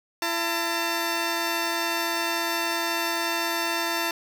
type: tone pair together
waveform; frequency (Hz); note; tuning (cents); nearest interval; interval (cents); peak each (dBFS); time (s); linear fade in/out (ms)
10% pulse; 336.4 / 898; E4 / A5; +35 / +35; octave + perfect fourth; 1700; -19; 0.22-4.11; 2
effects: none